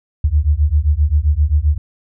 sine beating tone pair, 71 / 78.6 Hz, C#2 / D#2, +42 / +18 cents, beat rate 7.6 Hz, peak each -14 dBFS, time 0.24-1.78 s, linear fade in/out 5 ms, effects none

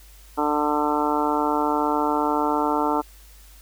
harmonic tone, 148.8 Hz, D3, 23 cents sharp, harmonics 2 / 3 / 4 / 5 / 6 / 7 / 8 / 9, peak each -25 / -28 / -31 / -29 / -24 / -31 / -31 / -30 dBFS, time 0.37-3.02 s, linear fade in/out 20 ms, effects added 50 Hz sine -46 dBFS peak until 3.61 s + white hiss -52 dBFS RMS until 3.61 s

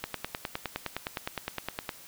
click train, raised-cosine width 0.3 ms, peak -15 dBFS, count 19, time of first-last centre 0.04-1.892 s, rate 9.72 Hz, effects white hiss -50 dBFS RMS until 2.07 s

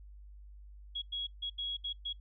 sine tone bursts at uneven times, 3322 Hz, G#7, in tune, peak -34 dBFS, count 6, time 0.95-1.02 / 1.12-1.27 / 1.42-1.5 / 1.58-1.77 / 1.84-1.93 / 2.05-2.13 s, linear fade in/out 10 ms, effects noise-tail reverb RT60 0.1 s tail -20 dB re dry + added 50 Hz sine -49 dBFS peak until 2.2 s

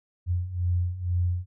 sine beating tone pair, 87.31 / 89.41 Hz, F2 / F2, 0 / +41 cents, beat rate 2.1 Hz, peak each -29 / -25 dBFS, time 0.26-1.46 s, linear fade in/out 50 ms, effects none

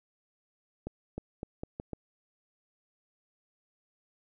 accelerating click train, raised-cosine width 2 ms, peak -23 dBFS, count 6, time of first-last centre 0.87-1.933 s, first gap 310 ms, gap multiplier 0.81, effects none

